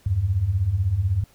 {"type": "beating tone pair", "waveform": "sine", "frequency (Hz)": [82.41, 98.41], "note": ["E2", "G2"], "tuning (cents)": [0, 7], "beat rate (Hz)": 16, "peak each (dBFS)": [-25, -20], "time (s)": [0.06, 1.24], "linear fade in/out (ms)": 5, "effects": ["pink hiss -57 dBFS RMS until 1.34 s"]}